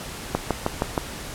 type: click train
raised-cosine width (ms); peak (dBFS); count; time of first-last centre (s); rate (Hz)
1; -6; 5; 0.35-0.978; 6.37
effects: pink hiss -35 dBFS RMS until 1.34 s + low-pass 12000 Hz 12 dB/octave